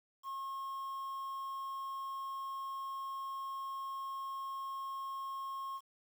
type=tone with quantisation; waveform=triangle; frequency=1080 Hz; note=C#6; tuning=45 cents flat; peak=-37 dBFS; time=0.23-5.81 s; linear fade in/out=50 ms; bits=10; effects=none